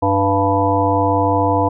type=harmonic tone with a mistuned harmonic; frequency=98.6 Hz; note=G2; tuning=11 cents sharp; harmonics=1 / 3 / 5 / 7 / 9 / 10; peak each=-20 / -20 / -20 / -20 / -20 / -20 dBFS; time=0.02-1.69 s; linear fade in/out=10 ms; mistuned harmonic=9; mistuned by=-28 cents; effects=none